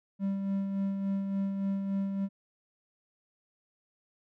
triangle tone with tremolo, 196 Hz, G3, in tune, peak -25 dBFS, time 0.19-2.29 s, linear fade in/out 50 ms, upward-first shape sine, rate 3.5 Hz, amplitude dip 40%, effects none

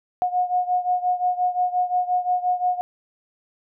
sine beating tone pair, 722 / 727.7 Hz, F#5 / F#5, -43 / -29 cents, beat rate 5.7 Hz, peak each -21 / -24 dBFS, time 0.22-2.81 s, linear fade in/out 0 ms, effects none

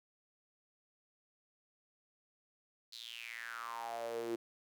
sawtooth tone with high-pass filter sweep, 116.54 Hz, A#2, in tune, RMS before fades -43 dBFS, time 2.92-4.36 s, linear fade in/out 10 ms, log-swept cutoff 4300 to 330 Hz, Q 7, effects none

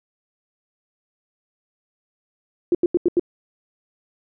sine tone bursts, 349.2 Hz, F4, in tune, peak -13 dBFS, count 5, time 2.72-3.196 s, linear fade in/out 2 ms, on 28 ms, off 84 ms, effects none

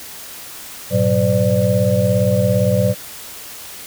sine tone cluster, 103.7 / 121.1 / 186.2 / 510 / 592 Hz, G#2 / B2 / F#3 / C5 / D5, -2 / -34 / +11 / -44 / +14 cents, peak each -19 dBFS, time 0.9-2.95 s, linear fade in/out 50 ms, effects white hiss -34 dBFS RMS until 3.86 s

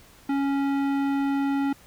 sine tone with tanh clipping, 277.5 Hz, C#4, 2 cents sharp, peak -24 dBFS, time 0.29-1.73 s, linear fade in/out 5 ms, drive 16 dB, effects pink hiss -53 dBFS RMS until 1.86 s

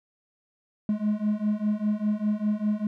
triangle beating tone pair, 208.1 / 213.1 Hz, G#3 / G#3, +4 / +45 cents, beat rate 5 Hz, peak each -25 / -24 dBFS, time 0.89-2.87 s, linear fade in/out 2 ms, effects none

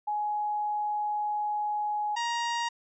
sine / sawtooth tone pair in turn, 838 / 940.6 Hz, G#5 / A#5, +15 / +15 cents, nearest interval major second, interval 200 cents, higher second, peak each -27 / -24 dBFS, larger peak second, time 0.07-2.16 / 2.16-2.69 s, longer first, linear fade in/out 10 ms, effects resampled to 16000 Hz

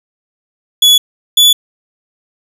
40% pulse tone pair in turn, 3400 / 3443 Hz, G#7 / A7, +40 / -38 cents, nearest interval unison, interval 22 cents, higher second, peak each -3 dBFS, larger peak neither, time 0.82-0.98 / 1.37-1.53 s, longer neither, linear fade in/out 5 ms, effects none

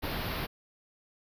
pink band-stop noise, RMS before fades -34 dBFS, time 0.02-0.47 s, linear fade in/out 20 ms, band 4800 to 12000 Hz, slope 48 dB/octave, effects resampled to 32000 Hz

